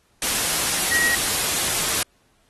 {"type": "tone in noise", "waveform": "sine", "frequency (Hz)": 1900, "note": "A#6", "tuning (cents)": 33, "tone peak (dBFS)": -20, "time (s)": [0.91, 1.15], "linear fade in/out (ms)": 2, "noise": "white", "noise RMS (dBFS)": -22, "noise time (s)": [0.22, 2.03], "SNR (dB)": -1, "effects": ["pink hiss -63 dBFS RMS until 2.49 s", "AAC 32 kbps"]}